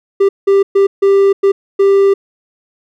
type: tone bursts at uneven times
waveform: triangle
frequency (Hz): 394.5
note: G4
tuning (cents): +11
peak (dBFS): -4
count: 6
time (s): 0.2-0.29 / 0.47-0.63 / 0.75-0.87 / 1.02-1.33 / 1.43-1.52 / 1.79-2.14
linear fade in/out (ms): 10
effects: none